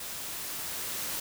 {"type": "noise with level ramp", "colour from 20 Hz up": "white", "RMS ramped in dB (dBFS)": [-39, -34], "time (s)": [0, 1.2], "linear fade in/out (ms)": 5, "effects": []}